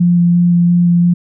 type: tone with vibrato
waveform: sine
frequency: 174 Hz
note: F3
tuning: 6 cents flat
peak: -7 dBFS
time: 0-1.14 s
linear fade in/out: 10 ms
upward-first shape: square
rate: 2.9 Hz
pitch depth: 8 cents each way
effects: none